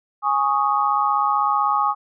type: chord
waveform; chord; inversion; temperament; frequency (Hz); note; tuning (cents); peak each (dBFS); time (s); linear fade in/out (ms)
sine; Ab suspended fourth; none; equal; 830.6 / 1108.7 / 1244.5; Ab5 / Db6 / Eb6; 0 / 0 / 0; -21; 0.22-1.95; 50
effects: none